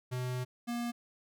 square tone pair in turn, 126 / 237.9 Hz, B2 / A#3, +35 / +35 cents, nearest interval major seventh, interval 1100 cents, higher second, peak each -34 / -34 dBFS, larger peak neither, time 0.11-0.45 / 0.67-0.92 s, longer first, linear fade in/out 20 ms, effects none

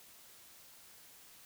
silence, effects white hiss -58 dBFS RMS until 1.45 s

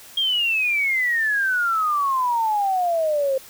sine exponential sweep, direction down, 3258 to 523.3 Hz, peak -18 dBFS, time 0.17-3.38 s, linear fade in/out 5 ms, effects white hiss -44 dBFS RMS until 3.49 s

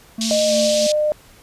triangle tone with tremolo, 223.4 Hz, A3, 27 cents sharp, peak -19 dBFS, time 0.18-0.87 s, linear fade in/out 5 ms, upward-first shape sine, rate 3 Hz, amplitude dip 60%
white band-pass noise, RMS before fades -24 dBFS, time 0.21-0.92 s, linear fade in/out 2 ms, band 3100 to 6600 Hz, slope 24 dB/octave
sine tone with pitch glide, 617 to 604.3 Hz, D#5 to D5, -15 to +49 cents, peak -15 dBFS, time 0.31-1.12 s, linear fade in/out 0 ms, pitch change -36 cents, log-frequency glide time 0.48-0.54 s
effects pink hiss -48 dBFS RMS until 1.42 s + resampled to 32000 Hz

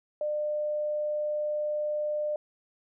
sine tone, 600 Hz, D5, 37 cents sharp, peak -27 dBFS, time 0.21-2.36 s, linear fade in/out 2 ms, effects none

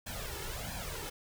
pink noise with flanger, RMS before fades -40 dBFS, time 0.06-1.1 s, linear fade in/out 10 ms, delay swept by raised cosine 1.2 to 2.3 ms, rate 1.5 Hz, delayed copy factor +0.75, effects none

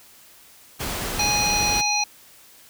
pink noise, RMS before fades -28 dBFS, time 0.79-1.82 s, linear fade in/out 20 ms
harmonic tone, 830.6 Hz, G#5, in tune, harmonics 1 / 3 / 5 / 7, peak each -25 / -25 / -25 / -25 dBFS, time 1.19-2.04 s, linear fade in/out 5 ms
effects white hiss -50 dBFS RMS until 2.69 s

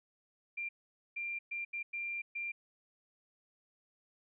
sine tone bursts at uneven times, 2380 Hz, D7, 22 cents sharp, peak -36 dBFS, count 6, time 0.57-0.69 / 1.16-1.39 / 1.51-1.65 / 1.73-1.83 / 1.93-2.22 / 2.35-2.52 s, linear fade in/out 10 ms, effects none

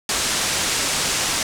white low-pass noise, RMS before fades -22 dBFS, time 0.09-1.43 s, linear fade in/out 2 ms, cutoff 8600 Hz, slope 24 dB/octave, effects none

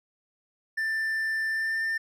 triangle tone with pitch glide, 1777 to 1796.6 Hz, A6 to A6, +17 to +36 cents, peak -24 dBFS, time 0.77-1.98 s, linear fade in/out 10 ms, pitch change +19 cents, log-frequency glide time 1.49-1.83 s, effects none

